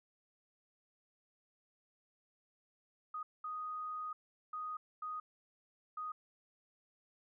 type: tone bursts at uneven times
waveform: sine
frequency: 1244.5 Hz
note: D#6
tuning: in tune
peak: -39 dBFS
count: 5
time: 3.14-3.23 / 3.44-4.13 / 4.53-4.77 / 5.02-5.2 / 5.97-6.12 s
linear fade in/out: 5 ms
effects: none